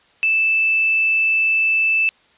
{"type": "tone", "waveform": "sine", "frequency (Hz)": 2637, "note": "E7", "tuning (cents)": 0, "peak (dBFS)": -14, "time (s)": [0.23, 2.09], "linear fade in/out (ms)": 0, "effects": ["white hiss -55 dBFS RMS until 2.37 s", "resampled to 8000 Hz"]}